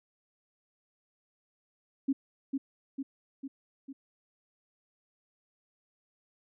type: tone with echo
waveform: sine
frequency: 272 Hz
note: C#4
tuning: 33 cents flat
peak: -24 dBFS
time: 2.08-2.13 s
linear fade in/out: 10 ms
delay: 450 ms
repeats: 4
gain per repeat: -4 dB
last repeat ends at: 3.93 s
effects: none